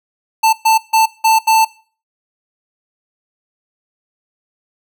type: tone bursts at uneven times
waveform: square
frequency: 887 Hz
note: A5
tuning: 14 cents sharp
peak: -9 dBFS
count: 5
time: 0.43-0.53 / 0.65-0.78 / 0.93-1.06 / 1.24-1.39 / 1.47-1.65 s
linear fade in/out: 10 ms
effects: noise-tail reverb RT60 0.4 s tail -20 dB re dry